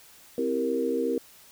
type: chord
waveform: sine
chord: C dominant seventh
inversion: none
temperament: equal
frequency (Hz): 261.6 / 329.6 / 392 / 466.2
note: C4 / E4 / G4 / Bb4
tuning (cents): 0 / 0 / 0 / 0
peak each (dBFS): -30 / -32 / -32 / -27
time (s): 0.38-1.18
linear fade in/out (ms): 2
effects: white hiss -53 dBFS RMS until 1.51 s